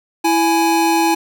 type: tone pair together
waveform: square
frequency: 331.3 / 834.8 Hz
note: E4 / G#5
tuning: +9 / +9 cents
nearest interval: octave + major third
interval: 1600 cents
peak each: -16 dBFS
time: 0.24-1.15 s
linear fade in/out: 10 ms
effects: none